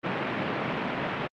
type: band-pass noise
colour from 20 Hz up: pink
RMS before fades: -30 dBFS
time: 0.03-1.28 s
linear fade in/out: 20 ms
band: 140 to 2800 Hz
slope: 24 dB/octave
effects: Opus 32 kbps